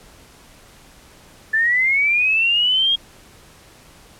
sine linear sweep, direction up, 1741 to 3272 Hz, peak -14 dBFS, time 1.53-2.96 s, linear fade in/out 10 ms, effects pink hiss -47 dBFS RMS until 4.19 s + low-pass 12000 Hz 12 dB/octave

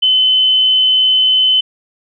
sine tone, 3041 Hz, F#7, 47 cents sharp, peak -8 dBFS, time 0.02-1.61 s, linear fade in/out 10 ms, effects none

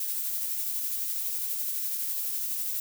violet noise with tremolo, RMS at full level -30 dBFS, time 0-2.8 s, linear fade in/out 2 ms, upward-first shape sine, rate 12 Hz, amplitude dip 25%, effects none

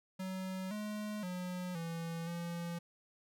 square tone with pitch steps, 187.8 / 210.8 / 180.8 / 166.4 / 170.8 Hz, F#3 / G#3 / F#3 / E3 / F3, +26 / +26 / -40 / +17 / -38 cents, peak -39 dBFS, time 0.19-2.79 s, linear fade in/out 10 ms, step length 520 ms, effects none

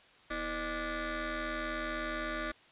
15% pulse ring-modulated tone, 284.1 Hz, C#4, 43 cents sharp, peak -25 dBFS, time 0.3-2.52 s, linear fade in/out 10 ms, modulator 892 Hz, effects white hiss -60 dBFS RMS until 2.71 s + resampled to 8000 Hz

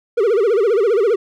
triangle tone with vibrato, 430 Hz, A4, 40 cents flat, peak -10 dBFS, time 0.17-1.16 s, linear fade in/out 10 ms, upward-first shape sine, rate 15 Hz, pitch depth 210 cents each way, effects none

